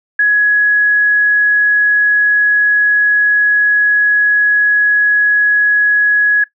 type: tone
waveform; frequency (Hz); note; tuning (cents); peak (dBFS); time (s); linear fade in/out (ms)
sine; 1677; G#6; +16; -7; 0.19-6.44; 5
effects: noise-tail reverb RT60 0.1 s tail -18 dB re dry